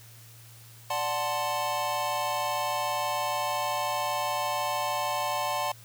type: chord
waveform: square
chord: D dominant seventh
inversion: none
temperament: equal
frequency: 587.3 / 740 / 880 / 1046.5 Hz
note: D5 / F#5 / A5 / C6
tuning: 0 / 0 / 0 / 0 cents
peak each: -35 / -34 / -33 / -33 dBFS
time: 0.9-5.72 s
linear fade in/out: 5 ms
effects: added 115 Hz sine -50 dBFS peak until 5.84 s + white hiss -53 dBFS RMS until 5.84 s